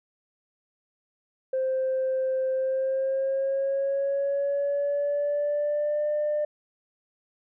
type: tone with pitch glide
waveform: sine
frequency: 523.3 to 597.7 Hz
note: C5 to D5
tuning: 0 to +30 cents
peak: -22 dBFS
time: 1.53-6.45 s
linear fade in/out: 5 ms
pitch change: +230 cents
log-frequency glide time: 2.53-6.07 s
effects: tanh soft clip ceiling -20 dBFS